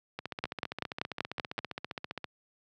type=two click trains; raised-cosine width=0.3 ms; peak=-14 / -20 dBFS; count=7 / 32; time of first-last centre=0.44-1.589 / 0.19-2.243 s; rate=5.22 / 15.1 Hz; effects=high-pass 100 Hz 12 dB/octave